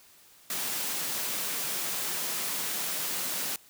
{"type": "high-pass noise", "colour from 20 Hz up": "white", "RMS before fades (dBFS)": -32, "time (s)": [0.5, 3.56], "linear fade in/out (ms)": 2, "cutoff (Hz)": 130, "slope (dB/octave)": 48, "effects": ["white hiss -57 dBFS RMS until 3.69 s"]}